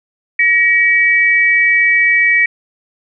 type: tone pair together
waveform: sine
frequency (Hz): 1902 / 2287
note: A#6 / D7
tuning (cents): +34 / -47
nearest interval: minor third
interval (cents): 319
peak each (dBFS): -11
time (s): 0.39-2.46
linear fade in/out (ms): 5
effects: none